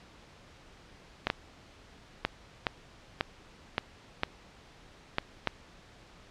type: clicks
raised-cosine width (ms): 0.3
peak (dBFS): -10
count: 9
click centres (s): 1.27 / 1.301 / 2.25 / 2.668 / 3.209 / 3.781 / 4.234 / 5.184 / 5.473
effects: pink hiss -55 dBFS RMS until 6.3 s + low-pass 5000 Hz 12 dB/octave